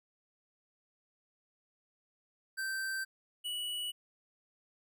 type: tone pair in turn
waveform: square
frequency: 1558 / 2941 Hz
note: G6 / F#7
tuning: -11 / -11 cents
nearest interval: major seventh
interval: 1100 cents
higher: second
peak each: -35 / -36 dBFS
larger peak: first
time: 2.57-3.05 / 3.44-3.92 s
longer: neither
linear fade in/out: 20 ms
effects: none